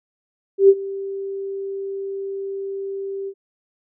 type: tone with ADSR envelope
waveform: sine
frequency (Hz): 392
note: G4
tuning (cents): 0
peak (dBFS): -5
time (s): 0.58-3.34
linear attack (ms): 110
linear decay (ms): 50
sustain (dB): -20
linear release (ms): 63
effects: none